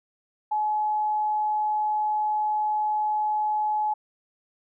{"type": "tone", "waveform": "sine", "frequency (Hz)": 850, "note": "G#5", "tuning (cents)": 40, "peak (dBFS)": -22, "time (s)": [0.51, 3.94], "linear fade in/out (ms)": 10, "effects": []}